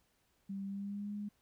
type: tone with pitch glide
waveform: sine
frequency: 196.2 to 206.4 Hz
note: G3 to G#3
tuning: +2 to -10 cents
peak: -38 dBFS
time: 0.49-1.29 s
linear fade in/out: 10 ms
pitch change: +88 cents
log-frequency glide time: 0.65-1.13 s
effects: pink hiss -75 dBFS RMS until 1.41 s